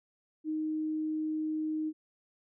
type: tone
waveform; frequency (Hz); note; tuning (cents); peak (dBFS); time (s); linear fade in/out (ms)
sine; 311.1; D#4; 0; -30; 0.44-1.93; 50
effects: none